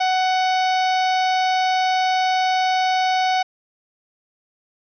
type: harmonic tone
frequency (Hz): 745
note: F#5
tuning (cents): +12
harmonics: 1 / 2 / 3 / 4 / 5 / 6 / 7 / 8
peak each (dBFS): -17 / -29 / -28 / -32 / -32 / -34 / -36 / -39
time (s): 0-3.43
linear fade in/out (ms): 10
effects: none